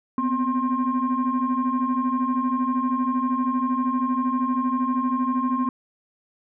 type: tone cluster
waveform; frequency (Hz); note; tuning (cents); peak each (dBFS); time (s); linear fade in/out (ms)
sine; 246.2 / 258.9 / 1064; B3 / C4 / C6; -5 / -18 / +29; -24; 0.18-5.69; 2
effects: tanh soft clip ceiling -14 dBFS